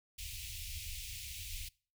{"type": "band-stop noise", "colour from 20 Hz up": "pink", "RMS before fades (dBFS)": -44, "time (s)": [0.18, 1.69], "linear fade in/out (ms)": 10, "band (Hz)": [100, 2300], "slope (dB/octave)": 48, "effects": ["noise-tail reverb RT60 0.4 s tail -23 dB re dry"]}